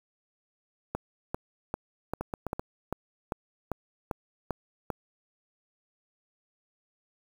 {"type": "two click trains", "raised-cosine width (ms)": 1, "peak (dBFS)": [-18, -16], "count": [4, 11], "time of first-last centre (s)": [[2.21, 2.595], [0.95, 4.903]], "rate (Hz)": [7.79, 2.53], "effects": ["7-bit"]}